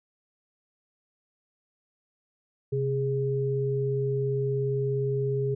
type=tone pair together; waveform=sine; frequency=131.78 / 412.5 Hz; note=C3 / G#4; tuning=+13 / -12 cents; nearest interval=octave + minor sixth; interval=1975 cents; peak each=-27 dBFS; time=2.72-5.55 s; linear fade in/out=10 ms; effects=none